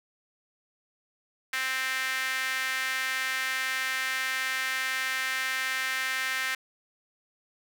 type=tone with high-pass filter; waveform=sawtooth; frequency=261.6 Hz; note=C4; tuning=in tune; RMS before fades=-30 dBFS; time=1.53-6.55 s; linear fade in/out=5 ms; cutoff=1800 Hz; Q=3; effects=none